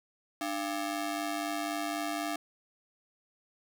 sawtooth ring-modulated tone, 493.9 Hz, B4, in tune, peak -25 dBFS, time 0.41-2.36 s, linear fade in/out 2 ms, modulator 195 Hz, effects none

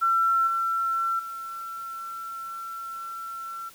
sine tone with level steps, 1349 Hz, E6, 40 cents sharp, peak -19 / -23 / -33 dBFS, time 0.01-3.7 s, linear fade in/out 20 ms, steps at 0.47 / 1.19 s, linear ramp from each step 5 ms, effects white hiss -51 dBFS RMS until 3.74 s

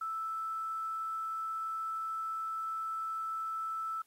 sine tone with quantisation, 1318.5 Hz, E6, in tune, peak -34 dBFS, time 0.01-4.02 s, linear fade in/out 5 ms, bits 10, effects white hiss -72 dBFS RMS until 4.06 s + AAC 48 kbps

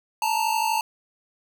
square tone pair together, 877.8 / 930 Hz, A5 / A#5, -4 / -4 cents, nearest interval minor second, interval 100 cents, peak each -24 / -26 dBFS, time 0.22-0.81 s, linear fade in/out 2 ms, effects none

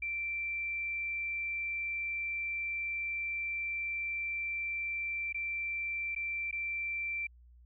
sine tone with dropouts, 2347 Hz, D7, 2 cents flat, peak -33 dBFS, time 0.02-7.27 s, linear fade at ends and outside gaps 5 ms, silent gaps 5.327-5.344 / 6.15-6.161 / 6.512-6.526 s, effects added 60 Hz sine -55 dBFS peak until 7.65 s

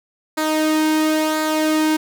sawtooth tone with flanger, 311.1 Hz, D#4, in tune, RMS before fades -18 dBFS, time 0.37-1.97 s, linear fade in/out 10 ms, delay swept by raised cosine 0.34 to 1.54 ms, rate 0.97 Hz, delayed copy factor -0.5, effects none

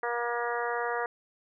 harmonic tone, 238.2 Hz, A#3, 38 cents sharp, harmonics 2 / 3 / 4 / 5 / 6 / 7 / 8, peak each -33 / -35 / -36 / -37 / -38 / -38 / -39 dBFS, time 0.03-1.06 s, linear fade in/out 2 ms, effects none

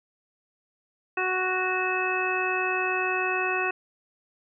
harmonic tone, 370.5 Hz, F#4, 2 cents sharp, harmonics 1 / 2 / 3 / 4 / 5 / 7, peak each -30 / -32 / -32 / -31 / -33 / -29 dBFS, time 1.17-3.71 s, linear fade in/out 5 ms, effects none

